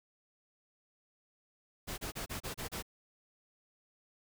pink noise bursts, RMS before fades -40 dBFS, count 7, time 1.87-2.826 s, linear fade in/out 20 ms, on 110 ms, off 31 ms, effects none

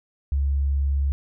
sine tone, 69.6 Hz, C#2, 8 cents sharp, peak -19 dBFS, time 0.32-1.12 s, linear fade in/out 0 ms, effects none

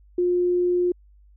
sine tone, 355.7 Hz, F4, 32 cents sharp, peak -18 dBFS, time 0.18-0.92 s, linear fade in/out 5 ms, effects added 50 Hz sine -50 dBFS peak until 1.36 s

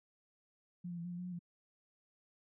sine tone with pitch steps, 176.7 / 173.4 / 169.1 / 177.3 / 174.5 / 179.5 / 180.6 / 173.1 Hz, F3 / F3 / E3 / F3 / F3 / F3 / F#3 / F3, +21 / -12 / +44 / +26 / -1 / +48 / -42 / -15 cents, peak -40 dBFS, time 0.84-1.392 s, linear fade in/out 10 ms, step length 69 ms, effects none

